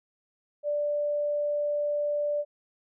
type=tone; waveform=sine; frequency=587.3 Hz; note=D5; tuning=in tune; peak=-25 dBFS; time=0.63-2.45 s; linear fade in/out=50 ms; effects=none